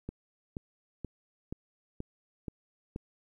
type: click train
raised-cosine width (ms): 3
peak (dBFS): -24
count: 7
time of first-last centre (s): 0.09-2.961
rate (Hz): 2.09
effects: 11-bit